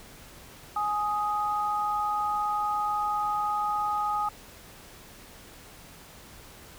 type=tone pair together; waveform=sine; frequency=835 / 1248.3 Hz; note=G#5 / D#6; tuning=+9 / +5 cents; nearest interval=perfect fifth; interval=696 cents; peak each=-28 dBFS; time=0.76-4.29 s; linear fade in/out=5 ms; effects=pink hiss -49 dBFS RMS until 6.78 s